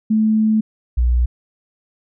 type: tone pair in turn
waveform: sine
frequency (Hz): 217.6 / 60.55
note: A3 / B1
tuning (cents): -19 / -34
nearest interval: octave + minor seventh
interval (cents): 2215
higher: first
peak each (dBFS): -12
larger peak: neither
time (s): 0.1-0.61 / 0.97-1.26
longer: first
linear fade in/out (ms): 10
effects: none